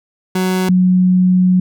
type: tone pair in turn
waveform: 30% pulse / sine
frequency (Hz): 185.5 / 183.05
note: F#3 / F#3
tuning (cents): +5 / -18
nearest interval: unison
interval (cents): 23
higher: first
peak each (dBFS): -11 / -8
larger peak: second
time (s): 0.35-0.69 / 0.69-1.6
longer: second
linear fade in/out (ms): 5
effects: none